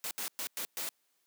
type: noise bursts at uneven times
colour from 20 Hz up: white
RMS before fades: -37 dBFS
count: 5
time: 0.04-0.11 / 0.18-0.28 / 0.39-0.47 / 0.57-0.65 / 0.77-0.89 s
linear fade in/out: 0 ms
effects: white hiss -75 dBFS RMS until 1.26 s + high-pass 200 Hz 12 dB/octave